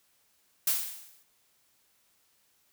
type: noise with exponential decay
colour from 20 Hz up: blue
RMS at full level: -24 dBFS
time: 0.67-1.23 s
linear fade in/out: 5 ms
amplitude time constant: 120 ms
effects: white hiss -69 dBFS RMS until 2.72 s